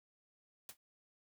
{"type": "noise with exponential decay", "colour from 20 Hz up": "white", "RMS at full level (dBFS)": -44, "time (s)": [0.69, 0.77], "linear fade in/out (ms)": 2, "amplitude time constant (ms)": 17, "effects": []}